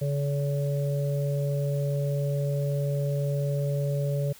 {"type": "harmonic tone", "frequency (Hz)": 142, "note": "C#3", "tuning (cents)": 42, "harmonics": [1, 3, 4], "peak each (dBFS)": [-25, -36, -32], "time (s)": [0.01, 4.33], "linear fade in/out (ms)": 10, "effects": ["white hiss -51 dBFS RMS until 4.39 s"]}